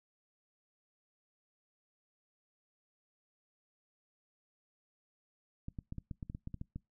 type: clicks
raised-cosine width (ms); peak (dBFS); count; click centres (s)
5; -29; 12; 5.684 / 5.788 / 5.924 / 5.983 / 6.112 / 6.228 / 6.299 / 6.349 / 6.474 / 6.543 / 6.614 / 6.76
effects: noise-tail reverb RT60 0.2 s tail -24 dB re dry